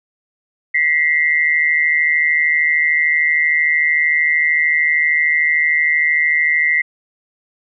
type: tone pair together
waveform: sine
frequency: 1939.8 / 2093 Hz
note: B6 / C7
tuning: -32 / 0 cents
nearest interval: minor second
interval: 132 cents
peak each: -15 dBFS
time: 0.74-6.82 s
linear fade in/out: 10 ms
effects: none